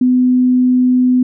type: tone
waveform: sine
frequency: 251.8 Hz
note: B3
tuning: 34 cents sharp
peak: -8 dBFS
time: 0.01-1.23 s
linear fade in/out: 5 ms
effects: none